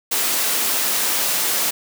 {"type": "high-pass noise", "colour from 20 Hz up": "white", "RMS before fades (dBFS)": -20, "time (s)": [0.11, 1.71], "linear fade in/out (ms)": 10, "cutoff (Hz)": 240, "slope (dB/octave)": 12, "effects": []}